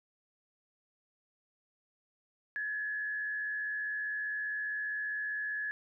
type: tone with frequency modulation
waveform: sine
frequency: 1700 Hz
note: G#6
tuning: 40 cents sharp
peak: -33 dBFS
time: 2.56-5.71 s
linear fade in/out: 0 ms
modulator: 84.8 Hz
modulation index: 0.5
effects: none